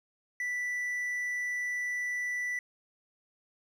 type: tone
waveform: triangle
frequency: 1972 Hz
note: B6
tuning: 3 cents flat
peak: -29 dBFS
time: 0.4-2.59 s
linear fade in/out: 2 ms
effects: none